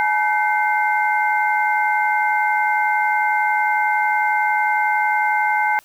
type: tone cluster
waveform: sine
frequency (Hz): 849 / 940 / 1529 / 2102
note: G#5 / A#5 / G6 / C7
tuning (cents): +38 / +14 / -44 / +7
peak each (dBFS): -18 / -27 / -22 / -22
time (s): 0-5.79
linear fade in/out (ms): 0
effects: white hiss -52 dBFS RMS until 5.84 s